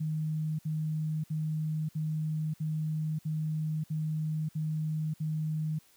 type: tone bursts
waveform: sine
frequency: 155.56 Hz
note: D#3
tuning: in tune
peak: -29 dBFS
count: 9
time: 0-5.79 s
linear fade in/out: 10 ms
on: 590 ms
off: 60 ms
effects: white hiss -63 dBFS RMS until 5.96 s